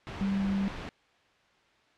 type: tone in noise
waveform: sine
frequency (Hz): 196.2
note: G3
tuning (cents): +2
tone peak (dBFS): -26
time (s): 0.21-0.68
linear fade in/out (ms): 0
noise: pink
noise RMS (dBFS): -39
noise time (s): 0.07-0.89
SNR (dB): +10
effects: white hiss -64 dBFS RMS until 1.97 s + low-pass 3000 Hz 12 dB/octave